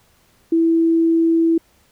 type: tone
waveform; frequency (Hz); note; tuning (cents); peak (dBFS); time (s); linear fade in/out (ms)
sine; 329.6; E4; 0; -12; 0.52-1.58; 5
effects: pink hiss -57 dBFS RMS until 1.91 s